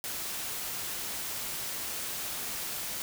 white noise, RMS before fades -36 dBFS, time 0.04-3.02 s, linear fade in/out 0 ms, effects none

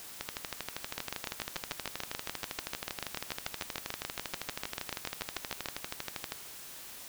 two click trains, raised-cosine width 0.2 ms, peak -16 / -17 dBFS, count 33 / 78, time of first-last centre 0.98-5.658 / 0.21-6.321 s, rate 6.84 / 12.6 Hz, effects white hiss -47 dBFS RMS until 7.08 s

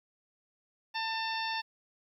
harmonic tone, 895 Hz, A5, 29 cents sharp, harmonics 1 / 2 / 3 / 4 / 5 / 6, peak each -35 / -38 / -40 / -41 / -42 / -43 dBFS, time 0.94-1.62 s, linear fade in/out 20 ms, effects 11-bit

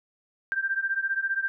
sine beating tone pair, 1573 / 1588 Hz, G6 / G6, +6 / +22 cents, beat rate 15 Hz, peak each -27 / -29 dBFS, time 0.52-1.48 s, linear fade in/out 0 ms, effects none

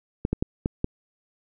clicks, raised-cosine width 3 ms, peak -10 dBFS, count 5, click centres 0.251 / 0.33 / 0.425 / 0.659 / 0.844 s, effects none

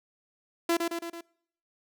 sawtooth tone with echo, 337.8 Hz, E4, 42 cents sharp, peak -19 dBFS, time 0.69-0.77 s, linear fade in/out 5 ms, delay 110 ms, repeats 4, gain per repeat -4 dB, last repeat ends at 1.21 s, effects noise-tail reverb RT60 0.7 s tail -25 dB re dry

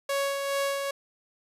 sawtooth tone with tremolo, 556 Hz, C#5, 5 cents sharp, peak -21 dBFS, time 0.09-0.91 s, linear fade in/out 5 ms, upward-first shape sine, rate 2.4 Hz, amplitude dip 40%, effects resampled to 32000 Hz

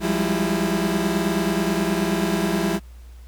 30% pulse tone cluster, 174.3 / 194 / 203.4 / 329.4 Hz, F3 / G3 / G#3 / E4, -3 / -18 / -36 / -1 cents, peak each -23 dBFS, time 0-2.8 s, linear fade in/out 50 ms, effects added 60 Hz sine -39 dBFS peak until 3.27 s + pink hiss -56 dBFS RMS until 3.27 s

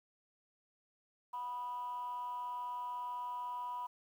sine tone with frequency modulation, 982 Hz, B5, 10 cents flat, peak -37 dBFS, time 1.33-3.87 s, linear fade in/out 10 ms, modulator 258 Hz, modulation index 0.34, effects tanh soft clip ceiling -35 dBFS + 11-bit

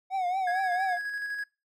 triangle tone with vibrato, 740 Hz, F#5, in tune, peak -24 dBFS, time 0.1-0.99 s, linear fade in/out 50 ms, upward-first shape triangle, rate 4.4 Hz, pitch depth 100 cents each way
triangle tone with tremolo, 1661.2 Hz, G#6, in tune, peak -28 dBFS, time 0.47-1.44 s, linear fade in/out 5 ms, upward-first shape square, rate 12 Hz, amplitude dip 30%
effects noise-tail reverb RT60 0.3 s tail -25 dB re dry

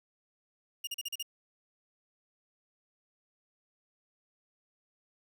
sawtooth tone bursts, 2841 Hz, F7, 29 cents sharp, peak -31 dBFS, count 6, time 0.84-1.227 s, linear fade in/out 5 ms, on 32 ms, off 39 ms, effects none

